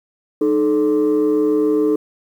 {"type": "tone pair together", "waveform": "sine", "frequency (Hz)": [306.5, 433.5], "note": ["D#4", "A4"], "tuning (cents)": [-26, -26], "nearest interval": "tritone", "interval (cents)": 600, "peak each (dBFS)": -14, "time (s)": [0.41, 1.96], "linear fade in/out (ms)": 5, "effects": ["tanh soft clip ceiling -10 dBFS", "8-bit"]}